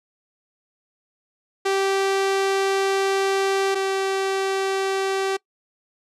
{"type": "tone pair in turn", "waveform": "sawtooth", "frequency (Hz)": [389.4, 386.9], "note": ["G4", "G4"], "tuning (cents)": [-12, -23], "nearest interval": "unison", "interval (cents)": 11, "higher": "first", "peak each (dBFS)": [-15, -17], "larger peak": "first", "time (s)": [[1.65, 3.75], [3.75, 5.37]], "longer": "first", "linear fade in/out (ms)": 10, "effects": ["noise-tail reverb RT60 0.1 s tail -23 dB re dry", "low-pass 8000 Hz 12 dB/octave"]}